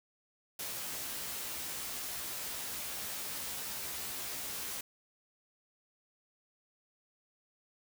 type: noise with comb filter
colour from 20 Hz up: white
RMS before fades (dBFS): -40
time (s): 0.59-4.81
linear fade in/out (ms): 5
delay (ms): 15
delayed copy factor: +0.65
effects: none